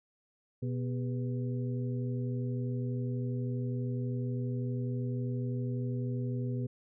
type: harmonic tone with a mistuned harmonic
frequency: 123.47 Hz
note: B2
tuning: in tune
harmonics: 1 / 2 / 3 / 4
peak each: -32 / -38 / -43 / -46 dBFS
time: 0.62-6.67 s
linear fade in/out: 10 ms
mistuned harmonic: 3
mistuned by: +140 cents
effects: none